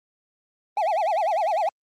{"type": "tone with vibrato", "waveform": "triangle", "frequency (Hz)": 740, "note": "F#5", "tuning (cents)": 0, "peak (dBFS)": -18, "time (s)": [0.77, 1.69], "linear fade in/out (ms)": 2, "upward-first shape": "sine", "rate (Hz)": 10, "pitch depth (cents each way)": 280, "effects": ["Opus 24 kbps"]}